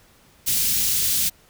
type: band-stop noise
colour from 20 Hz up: white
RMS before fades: -21 dBFS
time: 0.46-1.3 s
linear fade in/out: 20 ms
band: 190 to 3300 Hz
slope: 12 dB/octave
effects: pink hiss -55 dBFS RMS until 1.49 s